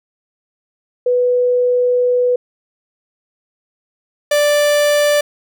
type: tone pair in turn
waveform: sine / 45% pulse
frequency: 493.9 / 587.3 Hz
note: B4 / D5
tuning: 0 / 0 cents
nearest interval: minor third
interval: 300 cents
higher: second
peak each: -11 dBFS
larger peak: neither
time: 1.06-2.36 / 4.31-5.21 s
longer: first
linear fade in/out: 5 ms
effects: none